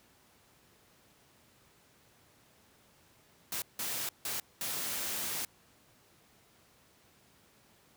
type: noise bursts at uneven times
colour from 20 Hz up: white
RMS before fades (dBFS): -36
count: 4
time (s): 3.52-3.62 / 3.79-4.09 / 4.25-4.4 / 4.61-5.45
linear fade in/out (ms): 2
effects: pink hiss -64 dBFS RMS until 7.96 s + high-pass 80 Hz 12 dB/octave